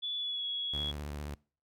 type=tone with pitch glide; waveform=sine; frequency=3442 to 3348 Hz; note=A7 to G#7; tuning=-39 to +13 cents; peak=-33 dBFS; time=0.02-0.92 s; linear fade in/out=20 ms; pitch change=-48 cents; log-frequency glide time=0.17-0.46 s
type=tone with vibrato; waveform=sawtooth; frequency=73.3 Hz; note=D2; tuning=3 cents flat; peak=-34 dBFS; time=0.73-1.35 s; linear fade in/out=10 ms; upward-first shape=square; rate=15 Hz; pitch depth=52 cents each way
effects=noise-tail reverb RT60 0.4 s tail -24 dB re dry